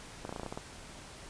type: clicks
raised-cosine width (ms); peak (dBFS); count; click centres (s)
1; -24; 9; 0.251 / 0.293 / 0.326 / 0.362 / 0.397 / 0.433 / 0.463 / 0.525 / 0.575
effects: pink hiss -49 dBFS RMS until 1.29 s + resampled to 22050 Hz